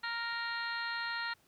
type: harmonic tone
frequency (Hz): 466.2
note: A#4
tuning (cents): 0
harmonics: 2 / 3 / 4 / 5 / 6 / 7 / 8 / 9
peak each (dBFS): -42 / -39 / -39 / -50 / -49 / -53 / -50 / -43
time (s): 0.03-1.34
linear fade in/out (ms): 10
effects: pink hiss -68 dBFS RMS until 1.47 s + high-pass 60 Hz 12 dB/octave